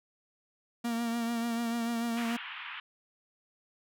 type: tone with vibrato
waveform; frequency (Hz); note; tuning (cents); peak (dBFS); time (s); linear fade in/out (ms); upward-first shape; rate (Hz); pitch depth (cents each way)
45% pulse; 233.1; A#3; 0; -30; 0.84-2.37; 10; triangle; 6.8; 38
type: band-pass noise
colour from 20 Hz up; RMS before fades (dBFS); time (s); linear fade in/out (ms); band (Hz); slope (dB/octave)
white; -42; 2.17-2.8; 2; 940 to 3100; 48
effects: none